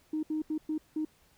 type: tone bursts at uneven times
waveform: sine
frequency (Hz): 310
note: D#4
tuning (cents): -6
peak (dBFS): -28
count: 5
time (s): 0.13-0.23 / 0.3-0.42 / 0.5-0.58 / 0.69-0.78 / 0.96-1.05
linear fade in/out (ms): 5
effects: tanh soft clip ceiling -24 dBFS + pink hiss -65 dBFS RMS until 1.37 s